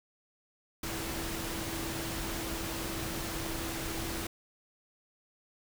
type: tone in noise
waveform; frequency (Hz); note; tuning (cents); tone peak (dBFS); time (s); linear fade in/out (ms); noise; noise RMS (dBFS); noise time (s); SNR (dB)
sine; 329.6; E4; 0; -41; 0.83-4.27; 5; pink; -37; 0.83-4.27; -7
effects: none